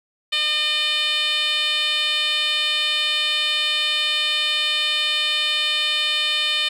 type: tone with band-pass filter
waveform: 10% pulse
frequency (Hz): 606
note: D#5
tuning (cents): -46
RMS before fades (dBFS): -21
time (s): 0.32-6.69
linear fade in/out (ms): 10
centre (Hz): 3400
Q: 2.8
effects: none